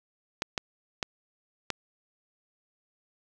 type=clicks; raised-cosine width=0.2 ms; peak=-11 dBFS; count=4; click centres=0.421 / 0.578 / 1.028 / 1.703 s; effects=none